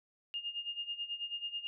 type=tone with tremolo; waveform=sine; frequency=2830 Hz; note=F7; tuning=22 cents sharp; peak=-34 dBFS; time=0.34-1.67 s; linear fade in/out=0 ms; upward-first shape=sine; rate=9.2 Hz; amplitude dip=80%; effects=none